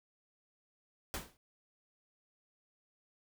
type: noise with exponential decay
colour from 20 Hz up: pink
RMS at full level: -35 dBFS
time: 1.14-1.37 s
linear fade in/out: 0 ms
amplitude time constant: 48 ms
effects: none